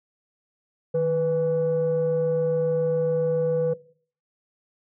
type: tone pair together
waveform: sine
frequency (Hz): 155.57 / 493.9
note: D#3 / B4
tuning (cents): 0 / 0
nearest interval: octave + minor sixth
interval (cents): 2000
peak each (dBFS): -26 / -19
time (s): 0.94-3.74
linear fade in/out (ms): 10
effects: noise-tail reverb RT60 0.5 s tail -20 dB re dry + tanh soft clip ceiling -16 dBFS